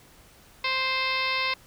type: harmonic tone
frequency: 523.3 Hz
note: C5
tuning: in tune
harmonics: 1 / 2 / 3 / 4 / 5 / 6 / 7 / 8 / 9 / 10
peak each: -38 / -30 / -39 / -29 / -31 / -39 / -34 / -35 / -38 / -39 dBFS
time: 0.64-1.54 s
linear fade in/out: 5 ms
effects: pink hiss -54 dBFS RMS until 1.66 s